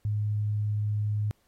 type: tone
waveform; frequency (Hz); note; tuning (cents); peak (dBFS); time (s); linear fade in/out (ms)
sine; 105; G#2; +19; -25; 0.05-1.31; 0
effects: pink hiss -70 dBFS RMS until 1.47 s + AAC 48 kbps